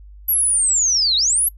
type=linear two-way sweep; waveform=sine; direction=down then up; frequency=11780 to 3706 to 11780 Hz; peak=-14 dBFS; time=0.28-1.49 s; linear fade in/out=10 ms; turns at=1.16 s; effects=noise-tail reverb RT60 0.1 s tail -24 dB re dry + added 50 Hz sine -38 dBFS peak until 1.57 s